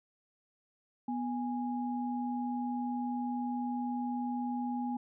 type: tone pair together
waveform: sine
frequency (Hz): 245.9 / 826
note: B3 / G#5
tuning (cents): -7 / -10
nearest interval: octave + major sixth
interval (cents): 2097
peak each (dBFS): -33 / -38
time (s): 1.08-4.97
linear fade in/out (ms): 5
effects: none